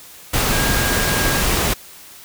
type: tone in noise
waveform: sine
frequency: 1624 Hz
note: G#6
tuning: 39 cents flat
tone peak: -24 dBFS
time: 0.52-1.41 s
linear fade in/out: 10 ms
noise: pink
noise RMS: -18 dBFS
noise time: 0.33-1.74 s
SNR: -9 dB
effects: white hiss -41 dBFS RMS until 2.24 s